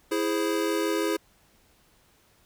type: chord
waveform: square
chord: E augmented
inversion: none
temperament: equal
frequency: 329.6 / 415.3 / 523.3 Hz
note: E4 / G#4 / B#4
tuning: 0 / 0 / 0 cents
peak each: -28 / -29 / -33 dBFS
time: 0.11-1.17 s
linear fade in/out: 10 ms
effects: pink hiss -62 dBFS RMS until 2.45 s